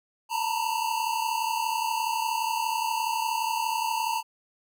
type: tone cluster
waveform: square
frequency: 893 / 925 / 970 Hz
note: A5 / A#5 / B5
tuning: +25 / -14 / -31 cents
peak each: -29 / -33 / -32 dBFS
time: 0.29-4.23 s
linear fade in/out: 50 ms
effects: none